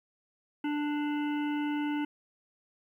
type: harmonic tone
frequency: 295 Hz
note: D4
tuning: 8 cents sharp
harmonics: 1 / 3 / 5 / 7 / 9 / 10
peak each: -29 / -39 / -43 / -46 / -48 / -49 dBFS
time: 0.64-2.05 s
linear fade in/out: 5 ms
effects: 11-bit